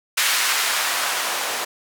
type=noise with band-pass filter sweep; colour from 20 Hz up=blue; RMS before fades=-22 dBFS; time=0.17-1.65 s; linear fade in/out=10 ms; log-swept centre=1700 to 640 Hz; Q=0.93; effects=none